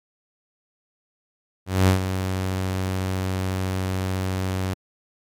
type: tone with ADSR envelope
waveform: sawtooth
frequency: 93.9 Hz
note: F#2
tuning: 26 cents sharp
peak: -9 dBFS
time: 1.66-4.74 s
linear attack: 220 ms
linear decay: 110 ms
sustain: -10 dB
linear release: 8 ms
effects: MP3 96 kbps